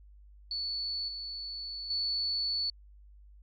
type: tone with level steps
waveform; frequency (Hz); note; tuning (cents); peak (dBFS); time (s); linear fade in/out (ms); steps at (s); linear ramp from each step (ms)
sine; 4447; C#8; +5; -32 / -37 / -29; 0.51-2.7; 2; 1.08 / 1.9; 5
effects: added 50 Hz sine -52 dBFS peak until 3.42 s + AAC 48 kbps